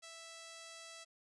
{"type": "tone", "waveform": "5% pulse", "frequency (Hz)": 659.3, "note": "E5", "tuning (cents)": 0, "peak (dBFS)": -39, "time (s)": [0.02, 1.05], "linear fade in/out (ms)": 20, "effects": ["resampled to 24000 Hz"]}